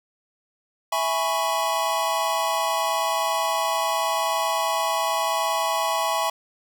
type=chord; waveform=square; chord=C# minor seventh; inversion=first; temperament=equal; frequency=659.3 / 830.6 / 987.8 / 1108.7 Hz; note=E5 / G#5 / B5 / C#6; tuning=0 / 0 / 0 / 0 cents; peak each=-28 dBFS; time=0.92-6.3 s; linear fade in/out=5 ms; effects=none